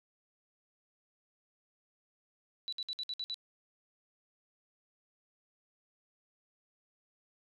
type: tone bursts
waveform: sine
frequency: 3951 Hz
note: B7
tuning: in tune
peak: -35 dBFS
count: 7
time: 2.68-3.343 s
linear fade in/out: 0 ms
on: 45 ms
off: 58 ms
effects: none